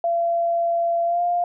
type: tone with pitch glide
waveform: sine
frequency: 681 to 701.4 Hz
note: F5 to F5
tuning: -44 to +7 cents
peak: -18 dBFS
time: 0.04-1.44 s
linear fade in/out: 2 ms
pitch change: +51 cents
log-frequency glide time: 1.05-1.22 s
effects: none